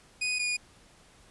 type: tone pair in turn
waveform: sawtooth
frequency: 2485 / 2451 Hz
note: D#7 / D#7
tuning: -3 / -27 cents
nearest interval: unison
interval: 24 cents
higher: first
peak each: -24 dBFS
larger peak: neither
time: 0.21-0.39 / 0.39-0.57 s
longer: neither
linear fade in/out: 10 ms
effects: pink hiss -58 dBFS RMS until 1.3 s + resampled to 24000 Hz